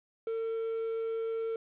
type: tone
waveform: triangle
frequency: 451.6 Hz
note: A4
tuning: 45 cents sharp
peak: -29 dBFS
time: 0.27-1.56 s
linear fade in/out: 2 ms
effects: resampled to 8000 Hz + 10-bit